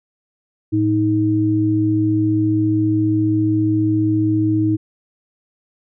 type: tone pair together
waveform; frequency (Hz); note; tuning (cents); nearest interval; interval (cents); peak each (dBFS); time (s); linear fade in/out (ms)
sine; 110 / 315.3; A2 / D#4; 0 / +23; octave + tritone; 1823; -19 / -15; 0.72-4.77; 20
effects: none